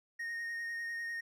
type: tone with vibrato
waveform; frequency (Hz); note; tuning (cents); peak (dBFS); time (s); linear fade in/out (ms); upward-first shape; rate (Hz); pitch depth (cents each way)
triangle; 1855; A#6; -9; -35; 0.19-1.21; 10; sine; 10; 14
effects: none